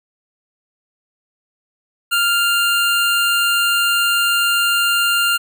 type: tone pair together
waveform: square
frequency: 1397 / 2794 Hz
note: F6 / F7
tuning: 0 / 0 cents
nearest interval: octave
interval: 1200 cents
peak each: -17 / -18 dBFS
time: 2.11-5.38 s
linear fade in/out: 20 ms
effects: none